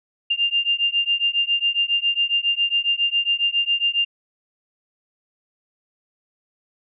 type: beating tone pair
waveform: sine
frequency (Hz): 2794 / 2801.3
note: F7 / F7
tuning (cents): 0 / +5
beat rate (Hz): 7.3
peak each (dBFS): -21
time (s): 0.3-4.05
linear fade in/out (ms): 10
effects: none